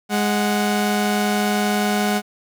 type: tone pair together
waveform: sawtooth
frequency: 207.1 / 738 Hz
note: G#3 / F#5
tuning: -5 / -5 cents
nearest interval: octave + minor seventh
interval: 2200 cents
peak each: -15 / -19 dBFS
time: 0.09-2.22 s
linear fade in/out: 50 ms
effects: none